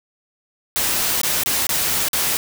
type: noise with dropouts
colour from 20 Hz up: white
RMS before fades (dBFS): -20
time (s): 0.76-2.37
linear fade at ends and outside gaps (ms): 0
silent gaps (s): 1.215-1.233 / 1.435-1.46 / 1.668-1.692 / 2.085-2.132
effects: none